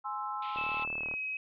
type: chord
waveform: sine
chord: Ab augmented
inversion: none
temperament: equal with one note detuned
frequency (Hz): 835.9 / 1046.5 / 1318.5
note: Ab5 / C6 / E6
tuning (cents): +11 / 0 / 0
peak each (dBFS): -38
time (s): 0.04-0.86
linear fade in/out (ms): 20
type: band-pass noise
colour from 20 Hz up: pink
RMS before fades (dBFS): -48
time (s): 0.42-0.84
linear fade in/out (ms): 5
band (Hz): 2200 to 3600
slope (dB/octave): 48
type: click train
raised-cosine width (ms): 1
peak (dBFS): -30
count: 23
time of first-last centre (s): 0.56-1.139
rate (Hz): 38
type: tone with pitch glide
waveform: sine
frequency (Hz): 2624 to 2543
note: E7 to D#7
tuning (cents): -9 to +37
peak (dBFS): -33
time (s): 0.57-1.37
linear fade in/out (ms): 2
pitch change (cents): -54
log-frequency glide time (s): 0.95-1.08
effects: none